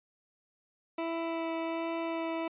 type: tone with vibrato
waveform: 20% pulse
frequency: 329.6 Hz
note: E4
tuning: in tune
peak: -27 dBFS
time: 0.98-2.48 s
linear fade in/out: 5 ms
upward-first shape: sine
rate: 1.3 Hz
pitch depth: 9 cents each way
effects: resampled to 8000 Hz